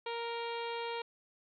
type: harmonic tone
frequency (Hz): 466.7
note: A#4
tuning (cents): +2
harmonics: 1 / 2 / 3 / 4 / 5 / 6 / 7 / 8 / 9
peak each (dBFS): -39 / -40 / -49 / -51 / -47 / -50 / -50 / -53 / -53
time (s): 0.06-1.02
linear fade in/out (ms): 5
effects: none